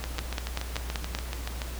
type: two click trains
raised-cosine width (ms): 0.2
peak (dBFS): -12 / -15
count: 6 / 12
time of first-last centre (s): 0.19-1.15 / 0.04-1.618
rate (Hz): 5.21 / 6.97
effects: added 60 Hz sine -34 dBFS peak until 1.79 s + pink hiss -42 dBFS RMS until 1.79 s